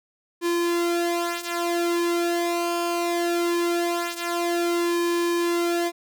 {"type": "tone with flanger", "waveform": "sawtooth", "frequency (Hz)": 344.1, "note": "F4", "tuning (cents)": -26, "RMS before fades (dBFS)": -24, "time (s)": [0.41, 5.92], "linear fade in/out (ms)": 50, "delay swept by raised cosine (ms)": [1.4, 5.3], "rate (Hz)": 0.21, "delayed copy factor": -0.75, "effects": []}